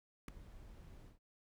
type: noise with ADSR envelope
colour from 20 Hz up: brown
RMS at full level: -31 dBFS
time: 0.28-1.19 s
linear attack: 4 ms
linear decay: 3 ms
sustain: -24 dB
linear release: 130 ms
effects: none